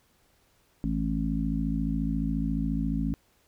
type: harmonic tone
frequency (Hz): 54.3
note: A1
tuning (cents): -22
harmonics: 1 / 3 / 4 / 5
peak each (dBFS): -31 / -31 / -31 / -31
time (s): 0.84-3.14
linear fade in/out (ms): 0
effects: pink hiss -66 dBFS RMS until 3.47 s